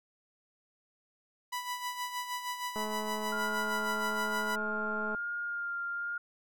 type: tone with tremolo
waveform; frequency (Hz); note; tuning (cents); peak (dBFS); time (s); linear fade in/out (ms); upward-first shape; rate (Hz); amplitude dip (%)
sawtooth; 987.8; B5; 0; -29; 1.52-4.56; 10; sine; 6.4; 60
type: click train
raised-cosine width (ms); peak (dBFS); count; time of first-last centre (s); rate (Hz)
1; -26; 512; 2.76-5.148; 214
type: tone with vibrato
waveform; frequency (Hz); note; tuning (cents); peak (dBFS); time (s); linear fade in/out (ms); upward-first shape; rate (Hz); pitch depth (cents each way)
sine; 1407; F6; +12; -33; 3.32-6.18; 5; sine; 1.1; 15
effects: none